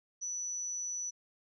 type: tone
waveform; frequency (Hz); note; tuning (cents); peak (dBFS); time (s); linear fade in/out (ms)
sine; 5940; F#8; +6; -35; 0.21-1.11; 20
effects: none